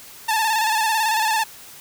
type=tone with vibrato; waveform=sawtooth; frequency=880 Hz; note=A5; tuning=in tune; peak=-14 dBFS; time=0.28-1.44 s; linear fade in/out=10 ms; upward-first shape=square; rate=18 Hz; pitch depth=46 cents each way; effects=white hiss -42 dBFS RMS until 1.8 s